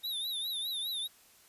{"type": "tone with vibrato", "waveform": "square", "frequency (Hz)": 3729, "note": "A#7", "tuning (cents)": 0, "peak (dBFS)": -34, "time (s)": [0.03, 1.08], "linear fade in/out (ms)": 20, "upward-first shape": "triangle", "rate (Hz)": 4.9, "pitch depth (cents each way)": 130, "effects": ["white hiss -61 dBFS RMS until 1.48 s", "resampled to 32000 Hz"]}